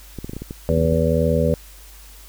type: clicks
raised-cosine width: 3 ms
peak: -17 dBFS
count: 12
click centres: 0.187 / 0.245 / 0.295 / 0.334 / 0.366 / 0.42 / 0.509 / 0.718 / 0.777 / 0.815 / 0.852 / 0.925 s
type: harmonic tone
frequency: 81.5 Hz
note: E2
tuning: 19 cents flat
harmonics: 1 / 2 / 3 / 5 / 6 / 7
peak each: -22 / -21 / -24 / -27 / -21 / -23 dBFS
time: 0.69-1.54 s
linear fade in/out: 0 ms
effects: added 50 Hz sine -42 dBFS peak until 2.28 s + white hiss -46 dBFS RMS until 2.28 s